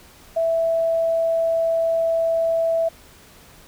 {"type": "tone", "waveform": "sine", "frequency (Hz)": 659.3, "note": "E5", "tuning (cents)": 0, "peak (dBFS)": -17, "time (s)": [0.36, 2.89], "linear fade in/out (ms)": 10, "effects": ["pink hiss -48 dBFS RMS until 3.67 s"]}